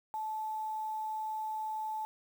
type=tone with quantisation; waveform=sine; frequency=869 Hz; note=A5; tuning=22 cents flat; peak=-34 dBFS; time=0.14-2.05 s; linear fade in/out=0 ms; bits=9; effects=none